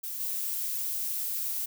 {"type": "noise with level steps", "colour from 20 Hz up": "violet", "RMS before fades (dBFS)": [-36, -32], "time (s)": [0.03, 1.66], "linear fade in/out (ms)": 10, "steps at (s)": 0.2, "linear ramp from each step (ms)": 2, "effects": []}